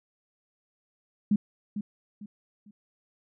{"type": "tone with echo", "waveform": "sine", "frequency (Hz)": 207.1, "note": "G#3", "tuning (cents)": -5, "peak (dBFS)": -19, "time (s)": [1.31, 1.36], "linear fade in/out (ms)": 5, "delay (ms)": 450, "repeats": 3, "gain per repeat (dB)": -10, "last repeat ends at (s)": 2.71, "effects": []}